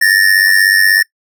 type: ring-modulated tone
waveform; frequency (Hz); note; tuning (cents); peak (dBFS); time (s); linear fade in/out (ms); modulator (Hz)
square; 1799; A6; +38; -5; 0.01-1.03; 10; 48.2
effects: noise-tail reverb RT60 0.1 s tail -23 dB re dry